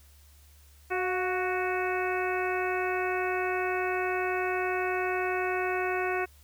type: harmonic tone with a mistuned harmonic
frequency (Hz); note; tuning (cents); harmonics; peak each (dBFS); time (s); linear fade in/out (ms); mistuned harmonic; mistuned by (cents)
370; F#4; 0; 1 / 2 / 3 / 4 / 5 / 6 / 7; -30 / -33 / -37 / -35 / -38 / -39 / -38; 0.9-6.26; 20; 2; -43
effects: added 72 Hz sine -54 dBFS peak until 6.43 s + white hiss -61 dBFS RMS until 6.43 s